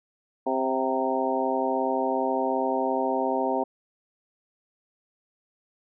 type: harmonic tone with a mistuned harmonic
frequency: 131.8 Hz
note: C3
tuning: 13 cents sharp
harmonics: 2 / 3 / 4 / 5 / 6 / 7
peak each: -30 / -30 / -30 / -30 / -30 / -30 dBFS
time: 0.46-3.64 s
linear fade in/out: 10 ms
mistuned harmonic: 6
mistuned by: -38 cents
effects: none